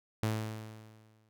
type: tone with exponential decay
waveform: sawtooth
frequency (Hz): 109.3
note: A2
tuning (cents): -11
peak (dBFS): -24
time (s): 0.23-1.29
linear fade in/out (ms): 0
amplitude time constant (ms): 230
effects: none